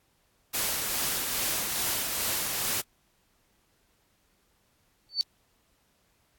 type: noise with tremolo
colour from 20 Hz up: white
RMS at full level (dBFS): -28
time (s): 0.53-2.82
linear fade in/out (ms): 20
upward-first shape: triangle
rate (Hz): 2.4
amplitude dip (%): 35
type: tone with exponential growth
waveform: sine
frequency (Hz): 4515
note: C#8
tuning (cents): +31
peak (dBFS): -18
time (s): 5.09-5.21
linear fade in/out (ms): 0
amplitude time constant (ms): 24
effects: pink hiss -69 dBFS RMS until 6.38 s + AAC 64 kbps